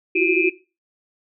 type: tone cluster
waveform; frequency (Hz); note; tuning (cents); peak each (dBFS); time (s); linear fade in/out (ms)
sine; 334.6 / 361.6 / 374.2 / 2392 / 2558; E4 / F#4 / F#4 / D7 / D#7; +26 / -40 / +20 / +31 / +47; -22; 0.15-0.5; 10
effects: noise-tail reverb RT60 0.3 s tail -18 dB re dry